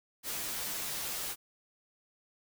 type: noise with comb filter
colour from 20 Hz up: white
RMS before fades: -37 dBFS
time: 0.23-1.36 s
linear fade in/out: 50 ms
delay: 11 ms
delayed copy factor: -0.75
effects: none